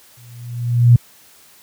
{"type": "tone with exponential growth", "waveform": "sine", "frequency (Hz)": 120, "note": "B2", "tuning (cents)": -49, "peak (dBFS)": -3, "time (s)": [0.17, 0.96], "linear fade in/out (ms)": 5, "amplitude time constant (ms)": 170, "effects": ["white hiss -48 dBFS RMS until 1.62 s", "high-pass 60 Hz 12 dB/octave"]}